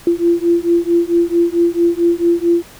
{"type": "beating tone pair", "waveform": "sine", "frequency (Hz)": [340, 344.5], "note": ["F4", "F4"], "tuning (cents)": [-46, -24], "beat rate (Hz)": 4.5, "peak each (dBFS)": -14, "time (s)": [0.07, 2.63], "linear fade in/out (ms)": 2, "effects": ["pink hiss -40 dBFS RMS until 2.79 s"]}